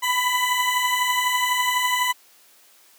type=beating tone pair; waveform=20% pulse; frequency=987.8 / 999.8 Hz; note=B5 / B5; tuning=0 / +21 cents; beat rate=12 Hz; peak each=-20 / -16 dBFS; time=0.02-2.13 s; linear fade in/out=20 ms; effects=white hiss -54 dBFS RMS until 2.98 s + high-pass 300 Hz 12 dB/octave